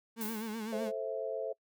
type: tone with vibrato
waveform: 35% pulse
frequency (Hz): 220.1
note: A3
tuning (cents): +1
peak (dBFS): -35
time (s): 0.16-0.92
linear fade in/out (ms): 50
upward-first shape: sine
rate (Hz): 7.9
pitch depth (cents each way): 79
type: noise with exponential decay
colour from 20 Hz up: violet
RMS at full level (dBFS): -38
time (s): 0.21-0.86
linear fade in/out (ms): 2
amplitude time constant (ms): 140
type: chord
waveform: sine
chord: A minor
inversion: none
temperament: just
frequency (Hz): 440 / 528 / 660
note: A4 / C5 / E5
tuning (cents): 0 / +16 / +2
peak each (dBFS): -38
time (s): 0.72-1.53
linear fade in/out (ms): 10
effects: noise-tail reverb RT60 0.1 s tail -25 dB re dry